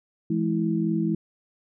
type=tone cluster; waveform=sine; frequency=167.7 / 211.6 / 327.4 Hz; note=E3 / G#3 / E4; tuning=+30 / +33 / -12 cents; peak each=-26 dBFS; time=0.3-1.15 s; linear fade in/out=5 ms; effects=none